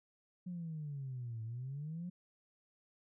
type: exponential two-way sweep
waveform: sine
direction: down then up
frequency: 182.7 to 110 to 182.7 Hz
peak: -39 dBFS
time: 0.46-2.1 s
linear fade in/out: 10 ms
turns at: 1.43 s
effects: tanh soft clip ceiling -35 dBFS